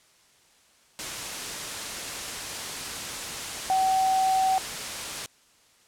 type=tone in noise; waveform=sine; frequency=760 Hz; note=F#5; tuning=46 cents sharp; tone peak=-20 dBFS; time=3.7-4.58 s; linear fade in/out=0 ms; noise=white; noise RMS=-33 dBFS; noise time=0.99-5.26 s; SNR=+10 dB; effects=white hiss -60 dBFS RMS until 5.87 s + low-pass 9000 Hz 12 dB/octave